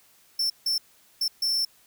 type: tone bursts at uneven times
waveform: 45% pulse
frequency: 5380 Hz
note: E8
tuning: 34 cents sharp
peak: -23 dBFS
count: 4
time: 0.39-0.5 / 0.66-0.78 / 1.21-1.28 / 1.42-1.65 s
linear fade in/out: 5 ms
effects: white hiss -59 dBFS RMS until 1.86 s